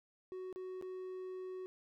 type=tone with dropouts; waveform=triangle; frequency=371.4 Hz; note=F#4; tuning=7 cents sharp; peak=-40 dBFS; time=0.32-1.66 s; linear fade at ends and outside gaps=0 ms; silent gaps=0.527-0.56 / 0.813-0.824 s; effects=none